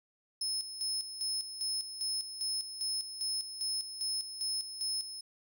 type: tone with tremolo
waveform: 30% pulse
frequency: 5200 Hz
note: E8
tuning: 24 cents flat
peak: -28 dBFS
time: 0.41-5.21 s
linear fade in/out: 5 ms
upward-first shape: square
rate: 2.5 Hz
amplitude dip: 65%
effects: none